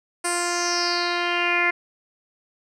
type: tone with low-pass filter sweep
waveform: 10% pulse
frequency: 349.2 Hz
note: F4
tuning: in tune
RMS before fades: -23 dBFS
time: 0.24-1.71 s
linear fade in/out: 10 ms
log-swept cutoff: 9300 to 2100 Hz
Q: 5.7
effects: none